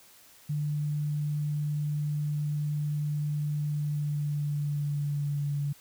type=tone with pitch glide; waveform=sine; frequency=148.4 to 143.59 Hz; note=D3 to D3; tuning=+18 to -39 cents; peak=-27 dBFS; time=0.49-5.73 s; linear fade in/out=10 ms; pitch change=-57 cents; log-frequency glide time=3.68-5.59 s; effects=white hiss -56 dBFS RMS until 5.8 s